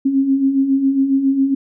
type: beating tone pair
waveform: sine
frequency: 265.2 / 272.5 Hz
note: C4 / C#4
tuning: +23 / -29 cents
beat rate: 7.3 Hz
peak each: -21 / -13 dBFS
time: 0.05-1.55 s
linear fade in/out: 10 ms
effects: none